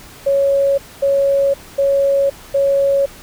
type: tone bursts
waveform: sine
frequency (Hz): 554.4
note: C#5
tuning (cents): 0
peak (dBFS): -11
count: 4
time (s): 0.26-3.06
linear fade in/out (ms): 10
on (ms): 520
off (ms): 240
effects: pink hiss -39 dBFS RMS until 3.22 s